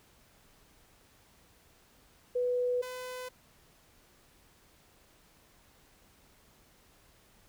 sine / sawtooth tone pair in turn, 493.9 / 504.9 Hz, B4 / B4, 0 / +38 cents, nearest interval unison, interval 38 cents, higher second, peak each -27 / -35 dBFS, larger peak first, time 2.35-2.82 / 2.82-3.29 s, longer neither, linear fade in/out 10 ms, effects pink hiss -63 dBFS RMS until 7.48 s

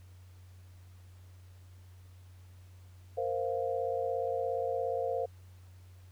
sine chord, Bb suspended second, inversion none, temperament equal, 466.2 / 523.3 / 698.5 Hz, Bb4 / C5 / F5, 0 / 0 / 0 cents, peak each -35 / -33 / -36 dBFS, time 3.17-5.26 s, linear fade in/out 10 ms, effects added 91 Hz sine -51 dBFS peak until 6.11 s + pink hiss -66 dBFS RMS until 6.11 s

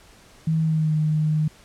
sine tone with pitch glide, 160 to 154.19 Hz, D#3 to D#3, +49 to -15 cents, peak -18 dBFS, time 0.47-1.48 s, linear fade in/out 5 ms, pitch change -64 cents, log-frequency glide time 0.62-0.95 s, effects pink hiss -51 dBFS RMS until 1.64 s + low-pass 10000 Hz 12 dB/octave

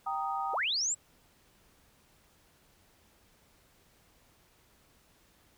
sine chord, Eb major, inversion first, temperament equal, 784 / 932.3 / 1244.5 Hz, G5 / Bb5 / Eb6, 0 / 0 / 0 cents, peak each -34 / -37 / -35 dBFS, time 0.06-0.55 s, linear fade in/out 10 ms
sine linear sweep, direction up, 311.1 to 7902 Hz, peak -28 dBFS, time 0.53-0.95 s, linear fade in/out 20 ms
effects pink hiss -65 dBFS RMS until 5.57 s

